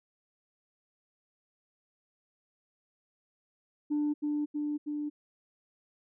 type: tone with echo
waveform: sine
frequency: 296.1 Hz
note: D4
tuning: 14 cents sharp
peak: -25 dBFS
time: 3.9-4.14 s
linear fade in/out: 20 ms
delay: 320 ms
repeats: 3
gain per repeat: -2 dB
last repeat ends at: 5.1 s
effects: tanh soft clip ceiling -24 dBFS